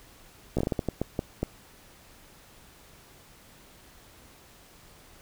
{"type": "slowing click train", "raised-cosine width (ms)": 2, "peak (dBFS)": -13, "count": 11, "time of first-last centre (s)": [0.57, 1.43], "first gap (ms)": 15, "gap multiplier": 1.36, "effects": ["pink hiss -54 dBFS RMS until 5.21 s"]}